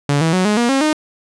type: tone with pitch steps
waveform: sawtooth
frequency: 143.2 / 162.6 / 184.64 / 209.7 / 238.1 / 270.3 / 307 Hz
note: D3 / E3 / F#3 / G#3 / A#3 / C#4 / D#4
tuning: -43 / -23 / -3 / +17 / +37 / -44 / -23 cents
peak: -9 dBFS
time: 0.09-0.93 s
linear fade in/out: 2 ms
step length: 120 ms
effects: resampled to 22050 Hz